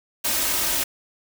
white noise with comb filter, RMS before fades -23 dBFS, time 0.24-0.84 s, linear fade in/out 10 ms, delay 3.2 ms, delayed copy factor +0.5, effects none

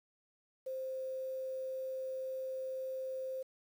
sine tone with quantisation, 523.3 Hz, C5, in tune, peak -37 dBFS, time 0.66-3.43 s, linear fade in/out 10 ms, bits 10, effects none

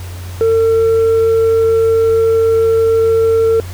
sine tone with tanh clipping, 451.1 Hz, A4, 43 cents sharp, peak -9 dBFS, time 0.41-3.6 s, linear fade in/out 0 ms, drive 2 dB, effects added 90 Hz sine -24 dBFS peak until 3.73 s + pink hiss -35 dBFS RMS until 3.73 s

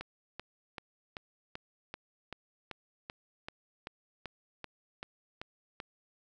click train, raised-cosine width 0.3 ms, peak -24 dBFS, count 16, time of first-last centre 0.01-5.802 s, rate 2.59 Hz, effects none

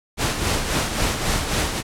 pink noise with tremolo, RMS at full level -20 dBFS, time 0.17-1.83 s, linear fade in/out 50 ms, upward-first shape sine, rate 3.7 Hz, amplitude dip 50%, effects low-pass 10000 Hz 12 dB/octave

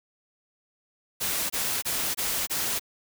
white noise bursts, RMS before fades -28 dBFS, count 5, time 1.2-2.796 s, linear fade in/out 20 ms, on 300 ms, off 24 ms, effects none

